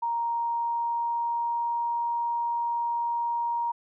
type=tone with pitch glide; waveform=sine; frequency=935 to 941 Hz; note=A#5 to A#5; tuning=+5 to +16 cents; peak=-25 dBFS; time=0.02-3.72 s; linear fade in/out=10 ms; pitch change=+11 cents; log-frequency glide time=0.26-1.94 s; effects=none